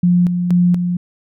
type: tone with tremolo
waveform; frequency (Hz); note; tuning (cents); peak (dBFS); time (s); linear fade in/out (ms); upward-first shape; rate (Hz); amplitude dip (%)
sine; 176.9; F3; +23; -9; 0.03-0.97; 5; square; 2.1; 50
effects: none